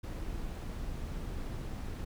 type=noise with amplitude modulation; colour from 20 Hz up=brown; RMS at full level=-37 dBFS; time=0.03-2.05 s; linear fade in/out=10 ms; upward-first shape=sine; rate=292 Hz; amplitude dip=30%; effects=none